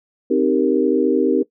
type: chord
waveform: sine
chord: C minor seventh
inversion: none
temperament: equal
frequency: 261.6 / 311.1 / 392 / 466.2 Hz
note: C4 / Eb4 / G4 / Bb4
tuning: 0 / 0 / 0 / 0 cents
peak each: -19 dBFS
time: 0.3-1.43 s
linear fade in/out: 10 ms
effects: noise-tail reverb RT60 0.1 s tail -18 dB re dry